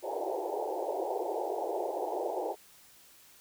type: band-pass noise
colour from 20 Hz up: pink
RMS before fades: -34 dBFS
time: 0.02-2.56 s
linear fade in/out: 50 ms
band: 340 to 900 Hz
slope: 96 dB/octave
effects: white hiss -58 dBFS RMS until 3.4 s